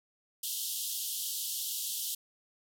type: band-pass noise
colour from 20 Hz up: white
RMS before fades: -36 dBFS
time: 0.43-2.15 s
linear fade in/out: 5 ms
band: 2900 to 16000 Hz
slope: 96 dB/octave
effects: none